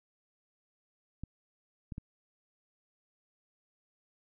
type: clicks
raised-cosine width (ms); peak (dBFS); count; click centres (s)
5; -27; 3; 1.236 / 1.922 / 1.981
effects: none